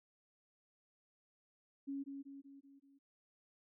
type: tone with echo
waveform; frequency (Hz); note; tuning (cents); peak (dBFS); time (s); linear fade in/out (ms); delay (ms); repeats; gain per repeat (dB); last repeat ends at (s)
sine; 276.8; C#4; -2; -39; 1.87-2.04; 20; 190; 5; -5; 2.99
effects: none